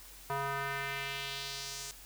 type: tone with band-pass filter sweep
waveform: square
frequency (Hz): 138.59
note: C#3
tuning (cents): 0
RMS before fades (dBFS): -38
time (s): 0.3-1.91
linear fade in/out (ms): 0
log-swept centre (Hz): 1000 to 7200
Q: 1.7
effects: added 46 Hz sine -56 dBFS peak until 2.05 s + white hiss -53 dBFS RMS until 2.05 s